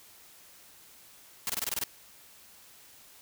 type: noise bursts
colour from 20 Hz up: white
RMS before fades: -31 dBFS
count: 8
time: 1.47-1.838 s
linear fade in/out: 0 ms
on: 25 ms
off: 24 ms
effects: white hiss -55 dBFS RMS until 3.21 s